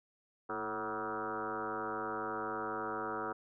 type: tone with frequency modulation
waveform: sine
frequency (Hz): 857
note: A5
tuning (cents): -46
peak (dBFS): -35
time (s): 0.49-3.33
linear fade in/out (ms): 10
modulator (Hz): 104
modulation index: 5.5
effects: none